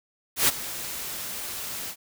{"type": "noise with ADSR envelope", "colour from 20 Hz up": "white", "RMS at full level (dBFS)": -18, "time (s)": [0.36, 1.96], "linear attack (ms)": 120, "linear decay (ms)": 24, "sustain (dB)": -16, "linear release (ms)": 68, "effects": []}